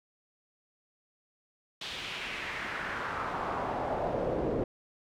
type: noise with band-pass filter sweep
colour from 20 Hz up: brown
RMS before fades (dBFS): -34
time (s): 1.81-4.64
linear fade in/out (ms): 5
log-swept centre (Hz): 3600 to 420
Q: 2.1
effects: none